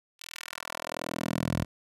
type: tone with high-pass filter sweep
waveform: 10% pulse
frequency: 41.2 Hz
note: E1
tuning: in tune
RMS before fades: -34 dBFS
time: 0.19-1.65 s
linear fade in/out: 20 ms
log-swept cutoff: 3300 to 86 Hz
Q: 1.1
effects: resampled to 32000 Hz